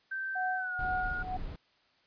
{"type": "tone with pitch glide", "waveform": "sine", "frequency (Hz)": [1556, 1435.1], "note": ["G6", "F6"], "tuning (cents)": [-13, 47], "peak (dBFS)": -33, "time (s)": [0.11, 1.23], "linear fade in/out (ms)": 10, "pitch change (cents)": -140, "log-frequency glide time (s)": [0.55, 0.75]}
{"type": "tone with tremolo", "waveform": "sine", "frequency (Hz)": 740, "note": "F#5", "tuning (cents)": 0, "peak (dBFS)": -30, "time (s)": [0.35, 1.37], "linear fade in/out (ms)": 10, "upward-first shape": "sine", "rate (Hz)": 2.1, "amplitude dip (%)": 85}
{"type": "noise", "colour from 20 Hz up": "brown", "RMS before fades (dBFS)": -39, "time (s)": [0.79, 1.56], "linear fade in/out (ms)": 2}
{"effects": ["white hiss -68 dBFS RMS until 2.06 s", "resampled to 11025 Hz"]}